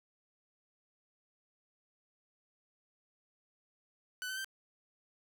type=tone with pitch steps; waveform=sawtooth; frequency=1498 / 1528.6 / 1559.8 Hz; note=F#6 / G6 / G6; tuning=+21 / -44 / -9 cents; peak=-34 dBFS; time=4.22-4.445 s; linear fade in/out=0 ms; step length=75 ms; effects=none